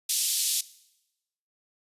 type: band-pass noise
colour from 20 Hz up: white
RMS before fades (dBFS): -27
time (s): 0.09-0.61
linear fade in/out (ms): 5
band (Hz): 3300 to 12000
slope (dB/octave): 24
effects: noise-tail reverb RT60 0.9 s tail -19 dB re dry + resampled to 32000 Hz